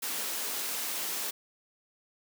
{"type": "high-pass noise", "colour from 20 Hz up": "white", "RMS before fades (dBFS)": -34, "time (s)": [0.02, 1.31], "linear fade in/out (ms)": 10, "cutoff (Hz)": 220, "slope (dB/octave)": 24, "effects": []}